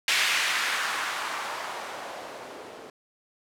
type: noise with low-pass filter sweep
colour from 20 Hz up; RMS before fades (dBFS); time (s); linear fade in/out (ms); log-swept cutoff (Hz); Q
violet; -30; 0.08-2.9; 2; 2400 to 430; 1.4
effects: none